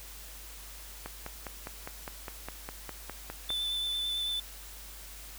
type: click train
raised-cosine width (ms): 0.5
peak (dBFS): -23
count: 13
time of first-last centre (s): 1.06-3.504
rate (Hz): 4.91
type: tone with vibrato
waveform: triangle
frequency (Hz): 3520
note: A7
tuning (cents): 0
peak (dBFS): -29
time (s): 3.49-4.4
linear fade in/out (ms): 5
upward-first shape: sine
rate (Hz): 9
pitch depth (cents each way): 16
effects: added 50 Hz sine -48 dBFS peak until 5.38 s + white hiss -48 dBFS RMS until 5.38 s